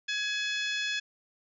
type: harmonic tone with a mistuned harmonic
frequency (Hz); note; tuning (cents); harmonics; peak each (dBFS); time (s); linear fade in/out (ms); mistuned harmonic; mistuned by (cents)
850; G#5; +40; 2 / 3 / 4 / 5 / 6 / 7 / 8; -33 / -35 / -34 / -43 / -41 / -48 / -46; 0.08-1; 10; 2; -32
effects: none